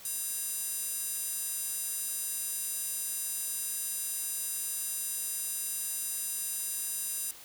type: tone with high-pass filter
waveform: square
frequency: 550 Hz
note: C#5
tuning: 14 cents flat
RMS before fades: -35 dBFS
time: 0.05-7.31 s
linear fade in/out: 2 ms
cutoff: 9200 Hz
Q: 1.7
effects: white hiss -50 dBFS RMS until 7.44 s